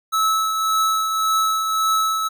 square tone with tremolo, 1302 Hz, E6, 22 cents flat, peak -16 dBFS, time 0.12-2.29 s, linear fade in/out 20 ms, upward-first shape triangle, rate 1.8 Hz, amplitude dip 45%, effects none

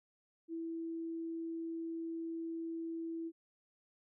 sine tone, 329.6 Hz, E4, in tune, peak -38 dBFS, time 0.48-3.32 s, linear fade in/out 50 ms, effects none

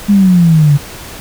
sine exponential sweep, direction down, 207.7 to 140.4 Hz, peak -4 dBFS, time 0.08-0.78 s, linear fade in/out 20 ms, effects pink hiss -29 dBFS RMS until 1.2 s

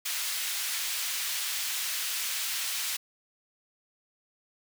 pink high-pass noise, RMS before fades -32 dBFS, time 0.05-2.97 s, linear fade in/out 10 ms, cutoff 2400 Hz, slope 12 dB/octave, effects none

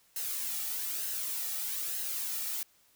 blue noise with flanger, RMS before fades -35 dBFS, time 0.16-2.63 s, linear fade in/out 2 ms, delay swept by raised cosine 0.85 to 1.95 ms, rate 1.1 Hz, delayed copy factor -0.5, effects white hiss -66 dBFS RMS until 2.95 s

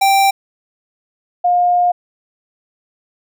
square / sine tone pair in turn, 784 / 710.5 Hz, G5 / F5, 0 / +30 cents, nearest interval major second, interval 170 cents, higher first, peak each -10 dBFS, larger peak neither, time 0.01-0.31 / 1.44-1.92 s, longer second, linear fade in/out 10 ms, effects none

